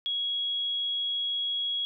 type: tone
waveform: sine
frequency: 3322 Hz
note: G#7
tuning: in tune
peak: -27 dBFS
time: 0.06-1.85 s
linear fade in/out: 0 ms
effects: none